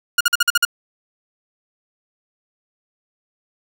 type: tone bursts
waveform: sawtooth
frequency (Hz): 1429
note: F6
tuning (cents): +39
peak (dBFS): -8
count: 7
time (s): 0.18-0.651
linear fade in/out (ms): 5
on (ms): 27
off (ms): 47
effects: none